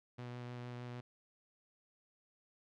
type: tone with vibrato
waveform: sawtooth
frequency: 122.4 Hz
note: B2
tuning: 15 cents flat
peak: -40 dBFS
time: 0.18-1.01 s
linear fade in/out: 10 ms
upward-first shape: sine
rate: 6.5 Hz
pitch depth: 11 cents each way
effects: low-pass 4000 Hz 12 dB/octave